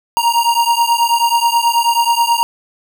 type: beating tone pair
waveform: square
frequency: 932.3 / 941.6 Hz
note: A#5 / A#5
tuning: 0 / +17 cents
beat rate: 9.3 Hz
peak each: -15 dBFS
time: 0.17-2.43 s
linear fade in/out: 0 ms
effects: none